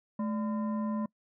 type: tone with frequency modulation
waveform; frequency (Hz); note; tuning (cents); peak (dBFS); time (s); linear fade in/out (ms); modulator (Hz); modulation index
sine; 215.4; A3; -37; -29; 0.19-1.06; 5; 802; 0.51
effects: noise-tail reverb RT60 0.1 s tail -24 dB re dry